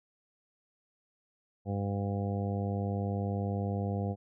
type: harmonic tone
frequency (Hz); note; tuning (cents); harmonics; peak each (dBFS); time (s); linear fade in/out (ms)
100; G2; +35; 1 / 2 / 3 / 4 / 5 / 6 / 7 / 8; -32 / -35 / -43 / -43 / -40 / -50 / -42 / -47; 1.65-4.16; 50
effects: none